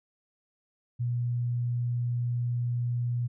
sine tone, 120.9 Hz, B2, 36 cents flat, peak -26 dBFS, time 0.99-3.28 s, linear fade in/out 20 ms, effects none

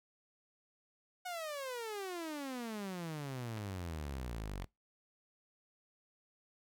sawtooth exponential sweep, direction down, 740 to 44.43 Hz, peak -36 dBFS, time 1.25-4.65 s, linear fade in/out 10 ms
clicks, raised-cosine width 0.3 ms, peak -30 dBFS, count 2, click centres 3.575 / 4.622 s
effects noise-tail reverb RT60 0.2 s tail -23 dB re dry

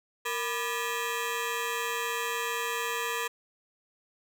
15% pulse ring-modulated tone, 727 Hz, F#5, 31 cents flat, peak -20 dBFS, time 0.25-3.28 s, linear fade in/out 10 ms, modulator 262 Hz, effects none

